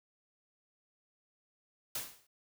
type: noise with exponential decay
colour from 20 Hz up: white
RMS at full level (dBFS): -34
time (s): 1.95-2.27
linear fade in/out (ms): 5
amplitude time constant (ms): 69
effects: none